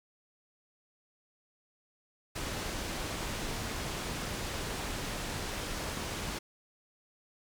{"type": "low-pass noise", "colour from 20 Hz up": "pink", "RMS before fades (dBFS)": -37, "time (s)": [2.35, 6.39], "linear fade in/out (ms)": 10, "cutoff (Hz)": 8900, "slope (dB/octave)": 12, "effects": []}